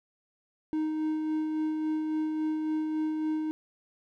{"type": "tone with tremolo", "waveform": "triangle", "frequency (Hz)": 311.1, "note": "D#4", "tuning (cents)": 0, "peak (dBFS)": -24, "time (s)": [0.73, 3.51], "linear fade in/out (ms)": 0, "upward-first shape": "sine", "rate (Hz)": 3.6, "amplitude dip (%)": 30, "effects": []}